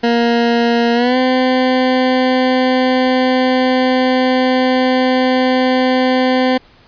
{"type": "tone with pitch glide", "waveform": "20% pulse", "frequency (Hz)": [235.1, 256.4], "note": ["A#3", "C4"], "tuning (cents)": [15, -35], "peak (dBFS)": -6, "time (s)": [0.03, 6.58], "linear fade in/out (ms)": 10, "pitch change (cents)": 150, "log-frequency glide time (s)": [0.94, 1.17], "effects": ["pink hiss -47 dBFS RMS until 6.87 s", "resampled to 11025 Hz"]}